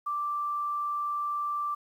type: tone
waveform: sine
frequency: 1174 Hz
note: D6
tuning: 1 cent flat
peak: -28 dBFS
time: 0.06-1.75 s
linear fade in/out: 10 ms
effects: 10-bit